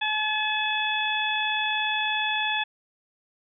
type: harmonic tone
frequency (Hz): 857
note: A5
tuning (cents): -46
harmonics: 1 / 2 / 3 / 4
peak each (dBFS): -29 / -29 / -29 / -29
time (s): 0.01-2.64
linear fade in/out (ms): 10
effects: none